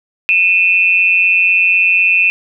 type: tone pair together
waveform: sine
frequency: 2472 / 2656 Hz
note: D#7 / E7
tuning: -12 / +12 cents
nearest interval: minor second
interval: 124 cents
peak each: -11 dBFS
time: 0.29-2.3 s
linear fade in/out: 0 ms
effects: none